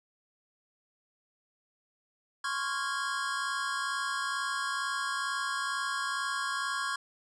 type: chord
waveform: square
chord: Db major seventh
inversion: third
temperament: equal with one note detuned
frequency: 1046.5 / 1108.7 / 1396.9 / 1644 Hz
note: C6 / Db6 / F6 / Ab6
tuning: 0 / 0 / 0 / -18 cents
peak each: -40 / -36 / -38 / -36 dBFS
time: 2.44-6.96 s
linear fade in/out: 5 ms
effects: resampled to 22050 Hz + 11-bit